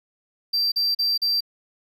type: tone bursts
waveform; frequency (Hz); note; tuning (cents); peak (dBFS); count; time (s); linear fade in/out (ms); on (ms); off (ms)
triangle; 4699; D8; 0; -18; 4; 0.53-1.407; 10; 190; 39
effects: none